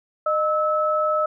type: tone pair together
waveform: sine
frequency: 613.5 / 1300 Hz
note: D#5 / E6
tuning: -25 / -24 cents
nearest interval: octave + minor second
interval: 1301 cents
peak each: -21 dBFS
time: 0.26-1.26 s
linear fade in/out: 5 ms
effects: none